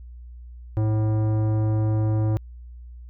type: tone with tanh clipping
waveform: sine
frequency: 108.4 Hz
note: A2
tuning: 25 cents flat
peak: -21 dBFS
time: 0.77-2.37 s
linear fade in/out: 0 ms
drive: 15 dB
effects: added 60 Hz sine -38 dBFS peak until 3.09 s